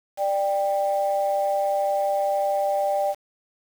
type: tone pair together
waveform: sine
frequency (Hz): 591 / 788.9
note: D5 / G5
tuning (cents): +11 / +11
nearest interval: perfect fourth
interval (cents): 500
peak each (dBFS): -22 / -23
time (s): 0.17-3.15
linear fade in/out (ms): 50
effects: tanh soft clip ceiling -12 dBFS + 7-bit